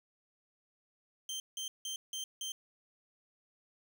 25% pulse tone bursts, 3136 Hz, G7, in tune, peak -34 dBFS, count 5, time 1.29-2.52 s, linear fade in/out 2 ms, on 110 ms, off 170 ms, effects none

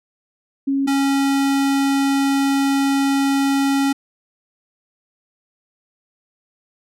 sine / square tone pair in turn, 274.4 / 275.5 Hz, C#4 / C#4, -17 / -11 cents, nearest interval unison, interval 6 cents, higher second, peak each -16 dBFS, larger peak neither, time 0.67-0.87 / 0.87-3.93 s, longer second, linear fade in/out 10 ms, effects low-pass 12000 Hz 12 dB/octave

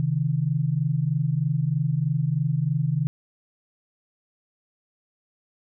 sine tone pair together, 133.42 / 156.6 Hz, C3 / D#3, +34 / +11 cents, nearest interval minor third, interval 277 cents, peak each -24 / -23 dBFS, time 0-3.07 s, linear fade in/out 0 ms, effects none

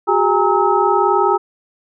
sine tone cluster, 367.8 / 407 / 817 / 921 / 1287 Hz, F#4 / G#4 / G#5 / A#5 / E6, -10 / -35 / -29 / -21 / -42 cents, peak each -18 dBFS, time 0.07-1.38 s, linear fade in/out 20 ms, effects none

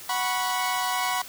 sawtooth chord, F# suspended fourth, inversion none, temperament equal with one note detuned, 740 / 979.8 / 1108.7 Hz, F#5 / B5 / C#6, 0 / -14 / 0 cents, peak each -25 / -24 / -27 dBFS, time 0.09-1.22 s, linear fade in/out 5 ms, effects white hiss -42 dBFS RMS until 1.28 s

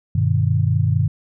sine chord, G augmented, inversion none, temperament just, 98 / 122.5 / 153.12 Hz, G2 / B2 / D#3, 0 / -14 / -27 cents, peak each -18 / -19 / -20 dBFS, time 0.15-1.08 s, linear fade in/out 5 ms, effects none

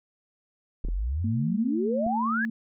sine exponential sweep, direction up, 34.96 to 1737 Hz, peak -25 dBFS, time 0.84-2.45 s, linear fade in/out 0 ms
clicks, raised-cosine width 3 ms, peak -25 dBFS, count 3, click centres 0.849 / 0.886 / 2.065 s
sine tone with pitch glide, 226.8 to 225.4 Hz, A#3 to A3, -47 to +42 cents, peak -27 dBFS, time 1.24-2.5 s, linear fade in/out 5 ms, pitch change -11 cents, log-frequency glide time 1.38-1.75 s
effects none

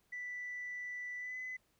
sine tone with pitch glide, 1975.5 to 2016 Hz, B6 to B6, 0 to +35 cents, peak -39 dBFS, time 0.12-1.57 s, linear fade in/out 10 ms, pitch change +35 cents, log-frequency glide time 1.18-1.37 s, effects tanh soft clip ceiling -36 dBFS + pink hiss -75 dBFS RMS until 1.79 s

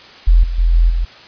sine tone with level steps, 42.13 Hz, E1, 38 cents sharp, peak -5 / -17 / -9 / -7 / -13 dBFS, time 0.27-1.05 s, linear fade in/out 10 ms, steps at 0.43 / 0.58 / 0.73 / 0.89 s, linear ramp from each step 10 ms, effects white hiss -39 dBFS RMS until 1.27 s + resampled to 11025 Hz

